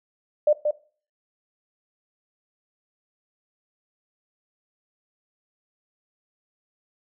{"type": "tone with echo", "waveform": "sine", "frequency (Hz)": 598, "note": "D5", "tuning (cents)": 31, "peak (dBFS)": -14, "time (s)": [0.47, 0.53], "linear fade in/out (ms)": 5, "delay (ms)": 180, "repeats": 1, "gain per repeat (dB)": -5, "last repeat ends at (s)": 0.71, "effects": ["noise-tail reverb RT60 0.4 s tail -17 dB re dry"]}